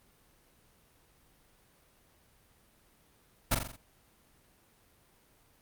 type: noise with echo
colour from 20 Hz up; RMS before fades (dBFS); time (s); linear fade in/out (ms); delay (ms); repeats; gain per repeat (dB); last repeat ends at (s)
pink; -25; 3.51-3.55; 10; 43; 5; -5; 3.765
effects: pink hiss -65 dBFS RMS until 5.61 s + Opus 32 kbps